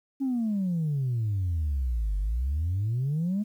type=exponential two-way sweep; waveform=sine; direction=down then up; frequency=278.1 to 47.48 to 216.2 Hz; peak=-23 dBFS; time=0.2-3.44 s; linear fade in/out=20 ms; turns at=2.18 s; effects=tanh soft clip ceiling -22 dBFS + 10-bit